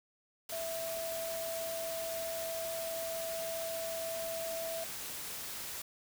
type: tone in noise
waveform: sine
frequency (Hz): 659.3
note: E5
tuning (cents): 0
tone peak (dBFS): -37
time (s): 0.52-4.84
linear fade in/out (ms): 5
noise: white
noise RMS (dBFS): -42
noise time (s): 0.49-5.82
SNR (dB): +2
effects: none